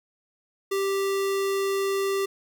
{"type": "tone", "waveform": "square", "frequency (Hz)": 392, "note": "G4", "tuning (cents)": 0, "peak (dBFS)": -24, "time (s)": [0.71, 2.26], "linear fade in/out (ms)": 10, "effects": ["11-bit"]}